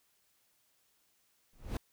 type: noise with exponential growth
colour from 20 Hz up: brown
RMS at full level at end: -28 dBFS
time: 1.53-1.77 s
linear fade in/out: 2 ms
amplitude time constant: 52 ms
effects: white hiss -73 dBFS RMS until 1.92 s